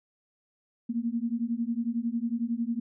sine beating tone pair, 228.1 / 239.1 Hz, A#3 / A#3, -37 / +44 cents, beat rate 11 Hz, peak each -30 dBFS, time 0.89-2.8 s, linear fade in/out 10 ms, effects none

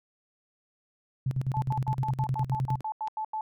sine tone with tremolo, 130.81 Hz, C3, in tune, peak -24 dBFS, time 1.26-2.81 s, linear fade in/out 5 ms, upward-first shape square, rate 9.7 Hz, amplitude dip 80%
sine tone bursts, 869 Hz, A5, 22 cents flat, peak -29 dBFS, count 12, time 1.54-3.41 s, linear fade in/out 2 ms, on 77 ms, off 86 ms
click, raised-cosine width 0.2 ms, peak -26 dBFS, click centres 3.075 s
effects none

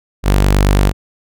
sawtooth tone, 49 Hz, G1, in tune, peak -5 dBFS, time 0.23-0.93 s, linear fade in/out 50 ms, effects none

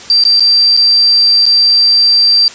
sine tone with dropouts, 4699 Hz, D8, in tune, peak -5 dBFS, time 0.1-2.48 s, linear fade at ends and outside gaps 1 ms, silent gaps 0.238-0.251 / 0.397-0.405 / 0.767-0.773 / 1.456-1.463 s, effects white hiss -31 dBFS RMS until 2.54 s + resampled to 16000 Hz

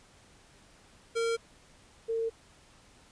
square / sine tone pair in turn, 460 / 453.9 Hz, A#4 / A#4, -23 / -46 cents, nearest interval unison, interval 23 cents, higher first, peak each -28 dBFS, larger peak neither, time 1.15-1.37 / 2.08-2.3 s, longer neither, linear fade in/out 20 ms, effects pink hiss -59 dBFS RMS until 3.11 s + resampled to 22050 Hz

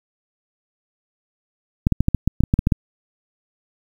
clicks, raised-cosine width 5 ms, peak -3 dBFS, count 12, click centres 1.869 / 1.923 / 2.006 / 2.084 / 2.147 / 2.276 / 2.406 / 2.437 / 2.539 / 2.591 / 2.671 / 2.722 s, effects 7-bit

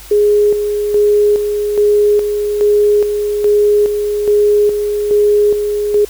sine tone with tremolo, 415.3 Hz, G#4, in tune, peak -7 dBFS, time 0.11-6.05 s, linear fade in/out 5 ms, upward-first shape square, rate 1.2 Hz, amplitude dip 50%, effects added 50 Hz sine -36 dBFS peak until 6.09 s + white hiss -36 dBFS RMS until 6.09 s

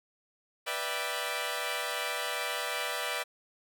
10% pulse chord, E minor seventh, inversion second, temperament equal with one note detuned, 488.8 / 587.3 / 659.3 / 784 Hz, B4 / D5 / E5 / G5, -18 / 0 / 0 / 0 cents, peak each -29 / -28 / -29 / -31 dBFS, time 0.66-3.24 s, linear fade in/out 20 ms, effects none

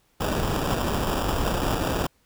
pink noise with sample-and-hold, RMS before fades -25 dBFS, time 0.2-2.07 s, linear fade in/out 10 ms, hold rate 2100 Hz, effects pink hiss -65 dBFS RMS until 2.25 s

